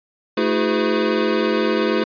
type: tone cluster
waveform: square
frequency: 219.1 / 321.8 / 362.4 / 411.5 / 505 Hz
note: A3 / E4 / F#4 / G#4 / B4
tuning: -7 / -42 / -36 / -16 / +39 cents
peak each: -24 dBFS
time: 0.37-2.04 s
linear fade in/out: 5 ms
effects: resampled to 11025 Hz